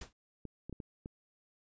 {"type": "noise with exponential decay", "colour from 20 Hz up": "pink", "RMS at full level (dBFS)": -40, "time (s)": [0.01, 0.13], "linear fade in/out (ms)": 5, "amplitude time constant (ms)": 26}
{"type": "clicks", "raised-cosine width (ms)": 3, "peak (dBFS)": -30, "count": 5, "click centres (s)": [0.453, 0.696, 0.727, 0.802, 1.059]}
{"effects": ["resampled to 16000 Hz"]}